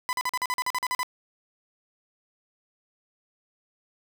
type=tone bursts; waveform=30% pulse; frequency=1003 Hz; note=B5; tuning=26 cents sharp; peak=-22 dBFS; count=12; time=0.09-1.031 s; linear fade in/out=0 ms; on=39 ms; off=43 ms; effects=none